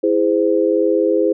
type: chord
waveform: sine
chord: E augmented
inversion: none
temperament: just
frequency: 329.6 / 412 / 515 Hz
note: E4 / G#4 / B#4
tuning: 0 / -14 / -28 cents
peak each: -17 dBFS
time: 0.03-1.33 s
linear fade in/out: 10 ms
effects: none